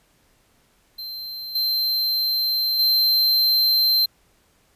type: tone with level steps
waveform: square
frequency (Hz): 4121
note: C8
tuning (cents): -27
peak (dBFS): -31 / -20 / -16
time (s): 0.98-4.06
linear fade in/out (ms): 10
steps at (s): 1.55 / 2.79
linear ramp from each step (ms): 5
effects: pink hiss -61 dBFS RMS until 4.75 s + resampled to 32000 Hz